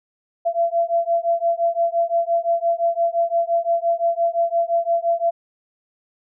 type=beating tone pair; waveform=sine; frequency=675 / 680.8 Hz; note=E5 / F5; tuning=+41 / -44 cents; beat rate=5.8 Hz; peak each=-20 dBFS; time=0.45-5.31 s; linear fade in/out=20 ms; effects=none